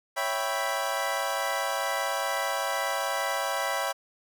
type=chord; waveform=25% pulse; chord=C# half-diminished seventh; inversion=none; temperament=equal; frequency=554.4 / 659.3 / 784 / 987.8 Hz; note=C#5 / E5 / G5 / B5; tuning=0 / 0 / 0 / 0 cents; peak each=-29 dBFS; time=0.16-3.93 s; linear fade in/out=20 ms; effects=none